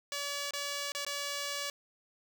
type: tone with dropouts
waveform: 5% pulse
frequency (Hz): 571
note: D5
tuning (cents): -49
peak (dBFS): -23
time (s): 0.12-1.7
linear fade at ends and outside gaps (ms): 1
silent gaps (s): 0.508-0.535 / 0.92-0.949 / 1.049-1.065
effects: none